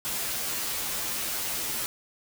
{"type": "noise with comb filter", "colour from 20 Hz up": "white", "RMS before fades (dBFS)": -31, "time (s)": [0.05, 1.86], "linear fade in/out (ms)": 0, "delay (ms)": 11, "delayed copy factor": -0.95, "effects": []}